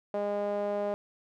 sawtooth tone with band-pass filter, 204.6 Hz, G#3, 26 cents flat, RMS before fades -31 dBFS, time 0.14-0.94 s, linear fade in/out 0 ms, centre 600 Hz, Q 3.3, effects none

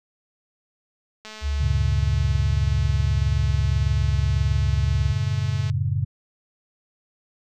click train, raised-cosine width 0.2 ms, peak -22 dBFS, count 962, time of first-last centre 1.25-5.699 s, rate 216 Hz
sine tone, 70.7 Hz, C#2, 35 cents sharp, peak -21 dBFS, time 1.41-5.15 s, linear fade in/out 50 ms
sine chord, F# minor, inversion none, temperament just, 92.5 / 111 / 138.75 Hz, F#2 / A2 / C#3, 0 / +16 / +2 cents, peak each -25 dBFS, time 1.6-6.05 s, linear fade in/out 10 ms
effects none

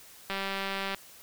click train, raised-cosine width 0.3 ms, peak -17 dBFS, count 127, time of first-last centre 0.3-0.946 s, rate 195 Hz, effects white hiss -52 dBFS RMS until 1.22 s

